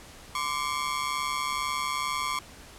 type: ring-modulated tone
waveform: sawtooth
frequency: 1100 Hz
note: C#6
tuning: 14 cents flat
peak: -21 dBFS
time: 0.35-2.39 s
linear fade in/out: 2 ms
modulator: 71.1 Hz
effects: pink hiss -48 dBFS RMS until 2.78 s + low-pass 11000 Hz 12 dB/octave